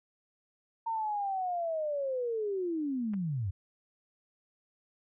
sine linear sweep, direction down, 920 to 85.6 Hz, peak -30 dBFS, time 0.86-3.51 s, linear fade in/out 10 ms
clicks, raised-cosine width 0.5 ms, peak -36 dBFS, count 2, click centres 3.136 / 3.141 s
effects none

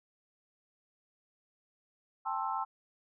sine chord, A minor seventh, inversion third, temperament just, 792 / 880 / 1056 / 1320 Hz, G5 / A5 / C6 / E6, +18 / 0 / +16 / +2 cents, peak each -38 / -36 / -37 / -38 dBFS, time 2.25-2.65 s, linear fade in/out 20 ms, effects none

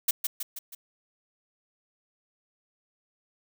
blue noise with echo, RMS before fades -23 dBFS, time 0.08-0.11 s, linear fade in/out 5 ms, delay 160 ms, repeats 4, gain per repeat -5 dB, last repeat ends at 0.75 s, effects none

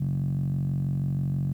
10% pulse tone with band-pass filter, 46.22 Hz, F#1, 1 cent flat, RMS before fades -27 dBFS, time 0-1.53 s, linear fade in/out 10 ms, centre 150 Hz, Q 7.9, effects 10-bit

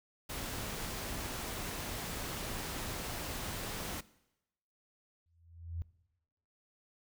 pink noise, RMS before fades -40 dBFS, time 0.29-4.01 s, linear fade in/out 10 ms
sine tone with exponential growth, 84 Hz, E2, 33 cents sharp, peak -33 dBFS, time 5.26-5.82 s, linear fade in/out 0 ms, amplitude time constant 120 ms
effects noise-tail reverb RT60 0.9 s tail -20 dB re dry

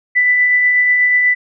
sine tone with tremolo, 1986 Hz, B6, 9 cents sharp, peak -8 dBFS, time 0.15-1.35 s, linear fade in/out 20 ms, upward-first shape triangle, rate 8.2 Hz, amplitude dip 30%, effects none

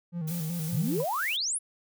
triangle tone with vibrato, 164.81 Hz, E3, in tune, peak -28 dBFS, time 0.12-1.05 s, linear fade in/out 50 ms, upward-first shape square, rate 5.3 Hz, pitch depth 80 cents each way
blue noise with tremolo, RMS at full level -39 dBFS, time 0.27-1.37 s, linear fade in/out 10 ms, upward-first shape sine, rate 3.3 Hz, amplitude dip 25%
sine exponential sweep, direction up, 107.1 to 11175 Hz, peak -27 dBFS, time 0.72-1.59 s, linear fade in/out 20 ms
sine tone with exponential decay, 987.8 Hz, B5, in tune, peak -34 dBFS, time 1-1.08 s, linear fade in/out 1 ms, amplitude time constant 16 ms
effects none

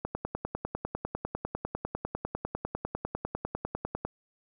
click train, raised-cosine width 1 ms, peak -17 dBFS, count 41, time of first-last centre 0.05-4.05 s, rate 10 Hz, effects none

